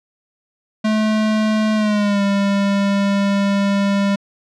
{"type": "tone with pitch glide", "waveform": "square", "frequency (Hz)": [216.1, 199.31], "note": ["A3", "G3"], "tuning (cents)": [-31, 29], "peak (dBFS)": -15, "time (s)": [0.84, 4.16], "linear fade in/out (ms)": 10, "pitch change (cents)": -140, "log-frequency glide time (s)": [1.75, 2.22], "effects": ["low-pass 5000 Hz 12 dB/octave"]}